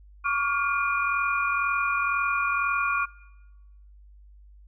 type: tone cluster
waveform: sine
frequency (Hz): 1122 / 1164 / 1414 / 2425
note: C#6 / D6 / F6 / D#7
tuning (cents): +21 / -16 / +21 / -45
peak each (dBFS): -27 / -33 / -27 / -29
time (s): 0.24-3.06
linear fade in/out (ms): 20
effects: noise-tail reverb RT60 1.0 s tail -20 dB re dry + added 50 Hz sine -48 dBFS peak until 4.67 s